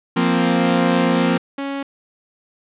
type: chord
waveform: sawtooth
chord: F suspended fourth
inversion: none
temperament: equal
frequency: 174.61 / 233.1 / 261.6 Hz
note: F3 / Bb3 / C4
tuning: 0 / 0 / 0 cents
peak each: -15 dBFS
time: 0.16-1.38 s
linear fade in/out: 10 ms
type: tone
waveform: sawtooth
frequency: 277.2 Hz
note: C#4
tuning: in tune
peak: -19 dBFS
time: 1.58-1.83 s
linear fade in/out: 5 ms
effects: resampled to 8000 Hz + 8-bit